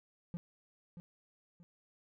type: tone with echo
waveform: triangle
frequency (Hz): 172.9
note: F3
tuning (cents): -17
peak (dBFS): -35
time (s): 0.34-0.37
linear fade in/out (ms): 0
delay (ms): 630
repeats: 2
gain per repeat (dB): -9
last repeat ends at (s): 1.63
effects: none